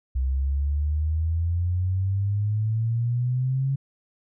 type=exponential sweep; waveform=sine; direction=up; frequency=64 to 137.6 Hz; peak=-21 dBFS; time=0.15-3.76 s; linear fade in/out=10 ms; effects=none